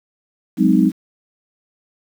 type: chord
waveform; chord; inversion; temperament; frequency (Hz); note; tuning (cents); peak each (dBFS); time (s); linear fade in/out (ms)
sine; Ab dominant seventh; third; equal with one note detuned; 185 / 207.7 / 257.1 / 311.1; Gb3 / Ab3 / C4 / Eb4; 0 / 0 / -30 / 0; -16; 0.57-0.92; 50
effects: 7-bit